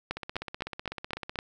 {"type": "two click trains", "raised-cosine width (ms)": 0.3, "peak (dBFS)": [-20, -14], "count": [20, 6], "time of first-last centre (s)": [[0.17, 1.357], [0.11, 1.389]], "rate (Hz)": [16, 3.91], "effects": []}